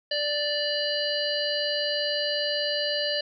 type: harmonic tone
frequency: 587.3 Hz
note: D5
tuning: in tune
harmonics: 1 / 3 / 5 / 7 / 8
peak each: -29 / -33 / -31 / -32 / -31 dBFS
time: 0.11-3.21 s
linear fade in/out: 5 ms
effects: none